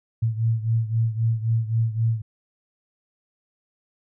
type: beating tone pair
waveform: sine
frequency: 112.4 / 116.2 Hz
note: A2 / A#2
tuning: +37 / -5 cents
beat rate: 3.8 Hz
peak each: -21 / -25 dBFS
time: 0.22-2.22 s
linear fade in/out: 10 ms
effects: none